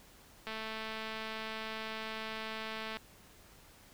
click train, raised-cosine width 0.3 ms, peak -25 dBFS, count 551, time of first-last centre 0.47-2.97 s, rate 220 Hz, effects pink hiss -59 dBFS RMS until 3.93 s

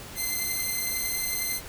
5% pulse beating tone pair, 2070 / 2081 Hz, C7 / C7, -19 / -10 cents, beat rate 11 Hz, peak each -18 / -24 dBFS, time 0.15-1.61 s, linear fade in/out 50 ms, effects pink hiss -42 dBFS RMS until 1.68 s

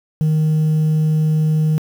sine tone, 155.56 Hz, D#3, in tune, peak -10 dBFS, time 0.21-1.78 s, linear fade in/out 0 ms, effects tanh soft clip ceiling -12 dBFS + 7-bit

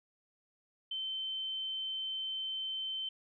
sine tone, 3088 Hz, G7, 27 cents flat, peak -35 dBFS, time 0.91-3.09 s, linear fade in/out 5 ms, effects none

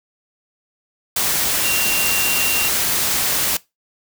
sine tone in noise, 2762 Hz, F7, 20 cents flat, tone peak -21 dBFS, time 1.64-2.68 s, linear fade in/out 5 ms, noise white, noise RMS -19 dBFS, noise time 1.16-3.57 s, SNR -5 dB, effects noise-tail reverb RT60 0.2 s tail -20 dB re dry

